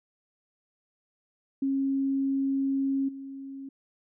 sine tone with level steps, 271.9 Hz, C#4, 33 cents flat, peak -24 / -37 dBFS, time 1.62-3.69 s, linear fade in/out 5 ms, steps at 3.08 s, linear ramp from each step 10 ms, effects none

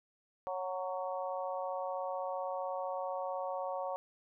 harmonic tone with a mistuned harmonic, 184.3 Hz, F#3, 7 cents flat, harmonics 3 / 4 / 5 / 6, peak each -38 / -40 / -42 / -44 dBFS, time 0.47-3.96 s, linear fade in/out 0 ms, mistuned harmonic 6, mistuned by +19 cents, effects none

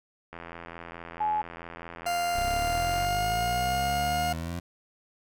click train, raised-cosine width 0.5 ms, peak -25 dBFS, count 231, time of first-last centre 0.33-3.049 s, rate 84.6 Hz
sine tone, 850 Hz, G#5, 40 cents sharp, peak -24 dBFS, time 1.2-1.42 s, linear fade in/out 10 ms
40% pulse tone with pitch glide, 698.5 to 711.9 Hz, F5 to F5, 0 to +33 cents, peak -25 dBFS, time 2.06-4.33 s, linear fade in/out 5 ms, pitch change +33 cents, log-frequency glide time 2.82-3.27 s
20% pulse linear sweep, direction up, 30.04 to 87.5 Hz, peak -27 dBFS, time 2.35-4.6 s, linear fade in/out 10 ms
effects none

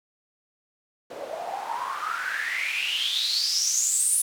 white noise with band-pass filter sweep, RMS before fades -27 dBFS, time 1.1-4.22 s, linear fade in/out 5 ms, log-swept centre 500 to 10000 Hz, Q 9.8, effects none

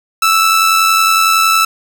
sawtooth tone with amplitude modulation, 1318.5 Hz, E6, in tune, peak -3 dBFS, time 0.22-1.65 s, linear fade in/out 5 ms, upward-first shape sine, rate 90.8 Hz, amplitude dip 40%, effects none

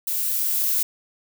violet noise with level ramp, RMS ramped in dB -25 to -21 dBFS, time 0.07-0.83 s, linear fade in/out 5 ms, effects none

